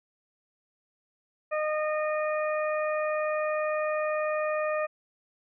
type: harmonic tone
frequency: 613 Hz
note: D#5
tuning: 26 cents flat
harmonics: 1 / 2 / 3 / 4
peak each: -27 / -33 / -37 / -39 dBFS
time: 1.51-4.87 s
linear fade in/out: 20 ms
effects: none